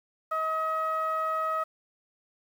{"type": "tone with low-pass filter", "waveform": "sawtooth", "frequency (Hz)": 636, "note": "D#5", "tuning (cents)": 38, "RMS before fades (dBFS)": -29, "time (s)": [0.31, 1.64], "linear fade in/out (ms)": 10, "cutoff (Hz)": 1400, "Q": 8.3, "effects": ["9-bit"]}